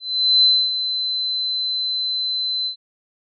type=tone with ADSR envelope; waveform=sine; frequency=4050 Hz; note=B7; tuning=43 cents sharp; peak=-10 dBFS; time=0-2.76 s; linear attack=430 ms; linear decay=270 ms; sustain=-10 dB; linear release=98 ms; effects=none